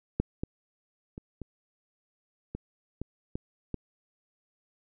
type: clicks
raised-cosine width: 3 ms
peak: -12 / -18 / -27 / -25 / -22 / -21 / -20 / -19 dBFS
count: 8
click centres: 0.2 / 0.435 / 1.179 / 1.417 / 2.55 / 3.016 / 3.355 / 3.743 s
effects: none